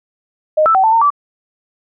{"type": "tone with pitch steps", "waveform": "sine", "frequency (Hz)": [618, 1321, 763, 885, 912, 1158], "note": ["D#5", "E6", "G5", "A5", "A#5", "D6"], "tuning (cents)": [-12, 3, -47, 10, -38, -25], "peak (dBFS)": -8, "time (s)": [0.57, 1.104], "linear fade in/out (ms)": 10, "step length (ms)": 89, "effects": []}